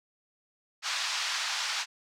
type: band-pass noise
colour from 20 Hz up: white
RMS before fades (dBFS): -32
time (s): 0.82-1.86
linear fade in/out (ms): 50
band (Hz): 870 to 5700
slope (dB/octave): 24
effects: none